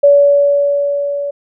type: tone with level ramp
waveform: sine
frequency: 570 Hz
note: C#5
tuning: 48 cents sharp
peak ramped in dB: -3 to -17 dBFS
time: 0.03-1.31 s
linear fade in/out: 10 ms
effects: none